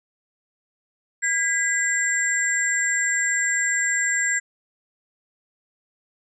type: tone cluster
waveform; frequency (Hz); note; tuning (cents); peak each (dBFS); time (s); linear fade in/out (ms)
sine; 1632 / 1985 / 7440; G#6 / B6 / A#8; -31 / +8 / -4; -24; 1.22-4.4; 20
effects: none